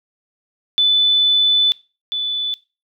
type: tone pair in turn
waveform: sine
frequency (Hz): 3498 / 3484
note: A7 / A7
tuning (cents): -11 / -18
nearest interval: unison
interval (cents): 7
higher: first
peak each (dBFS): -11 / -19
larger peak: first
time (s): 0.78-1.72 / 2.12-2.54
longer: first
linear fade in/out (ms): 0
effects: noise-tail reverb RT60 0.3 s tail -20 dB re dry